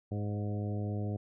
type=harmonic tone with a mistuned harmonic; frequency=103.83 Hz; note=G#2; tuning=in tune; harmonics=1 / 2 / 3 / 4 / 5 / 6 / 7; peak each=-33 / -39 / -43 / -45 / -47 / -49 / -50 dBFS; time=0.11-1.17 s; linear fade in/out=10 ms; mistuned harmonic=6; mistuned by=-16 cents; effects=none